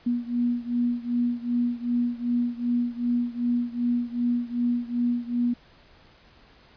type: beating tone pair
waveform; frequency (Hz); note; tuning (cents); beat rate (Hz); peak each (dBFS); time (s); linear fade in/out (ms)
sine; 240 / 242.6; B3 / B3; -49 / -31; 2.6; -25 / -27; 0.06-5.54; 10
effects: pink hiss -55 dBFS RMS until 6.76 s + resampled to 11025 Hz